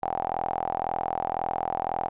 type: tone with band-pass filter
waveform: sawtooth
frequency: 41.93 Hz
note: E1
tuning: 30 cents sharp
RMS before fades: -29 dBFS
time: 0.02-2.09 s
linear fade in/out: 10 ms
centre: 780 Hz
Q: 9.9
effects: resampled to 8000 Hz